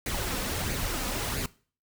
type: noise with flanger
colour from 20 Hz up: pink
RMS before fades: -31 dBFS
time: 0.06-1.46 s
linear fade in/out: 2 ms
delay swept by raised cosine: 0.45 to 4.05 ms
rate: 1.5 Hz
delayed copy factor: +0.5
effects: noise-tail reverb RT60 0.4 s tail -20 dB re dry